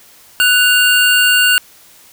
square tone pair together, 1480.7 / 2800 Hz, F#6 / F7, +1 / +4 cents, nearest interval major seventh, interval 1103 cents, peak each -12 dBFS, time 0.4-1.58 s, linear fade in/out 0 ms, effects white hiss -44 dBFS RMS until 2.12 s

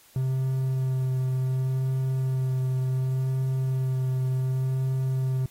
triangle tone with vibrato, 130.6 Hz, C3, 3 cents flat, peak -21 dBFS, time 0.16-5.46 s, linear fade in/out 2 ms, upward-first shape sine, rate 0.68 Hz, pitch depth 14 cents each way, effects white hiss -56 dBFS RMS until 5.5 s + AAC 48 kbps

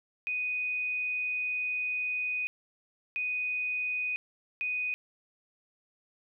sine tone bursts at uneven times, 2489 Hz, D#7, in tune, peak -29 dBFS, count 3, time 0.27-2.47 / 3.16-4.16 / 4.61-4.94 s, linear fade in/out 0 ms, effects none

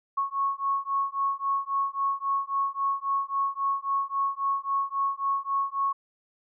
sine beating tone pair, 1100 / 1103.7 Hz, C#6 / C#6, -14 / -8 cents, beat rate 3.7 Hz, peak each -28 dBFS, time 0.17-5.93 s, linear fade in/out 10 ms, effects none

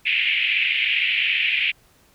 pink band-pass noise, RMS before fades -21 dBFS, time 0.05-1.72 s, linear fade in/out 20 ms, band 2200 to 2900 Hz, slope 48 dB/octave, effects pink hiss -57 dBFS RMS until 2.14 s

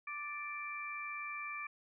harmonic tone, 587.3 Hz, D5, in tune, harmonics 2 / 3 / 4, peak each -44 / -49 / -42 dBFS, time 0.07-1.67 s, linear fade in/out 5 ms, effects none

